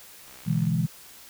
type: click train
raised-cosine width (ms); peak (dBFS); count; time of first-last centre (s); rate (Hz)
0.3; -33; 26; 0.28-0.669; 64.3
type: chord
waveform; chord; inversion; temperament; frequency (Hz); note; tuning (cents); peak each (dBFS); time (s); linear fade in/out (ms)
sine; E dominant seventh; second; equal; 123.47 / 146.83 / 164.81 / 207.7; B2 / D3 / E3 / G#3; 0 / 0 / 0 / 0; -28 / -30 / -24 / -30; 0.46-0.87; 20
effects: white hiss -48 dBFS RMS until 1.29 s